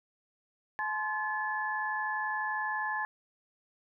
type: tone cluster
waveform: sine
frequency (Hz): 853 / 1041 / 1724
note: G#5 / C6 / A6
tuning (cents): +46 / -9 / -36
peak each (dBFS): -35 / -37 / -33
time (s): 0.79-3.05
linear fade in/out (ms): 0
effects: none